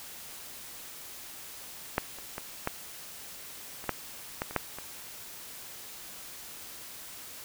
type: clicks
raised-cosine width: 0.5 ms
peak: -10 / -29 / -20 / -13 / -28 / -12 / -15 / -25 / -10 / -24 dBFS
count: 10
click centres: 1.981 / 2.186 / 2.381 / 2.674 / 3.841 / 3.893 / 4.419 / 4.51 / 4.563 / 4.786 s
effects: white hiss -45 dBFS RMS until 7.44 s